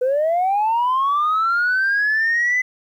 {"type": "linear sweep", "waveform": "sine", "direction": "up", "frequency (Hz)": [490.6, 2024], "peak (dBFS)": -14, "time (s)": [0.01, 2.62], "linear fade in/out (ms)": 10, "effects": ["tanh soft clip ceiling -13 dBFS", "9-bit"]}